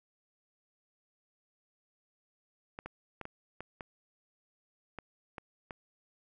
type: clicks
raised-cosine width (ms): 0.5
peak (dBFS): -26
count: 9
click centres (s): 2.789 / 2.86 / 3.213 / 3.254 / 3.606 / 3.808 / 4.987 / 5.382 / 5.708
effects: none